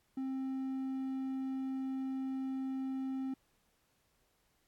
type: tone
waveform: triangle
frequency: 264.8 Hz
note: C4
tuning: 21 cents sharp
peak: -33 dBFS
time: 0.17-3.34 s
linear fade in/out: 5 ms
effects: pink hiss -75 dBFS RMS until 4.67 s + AAC 64 kbps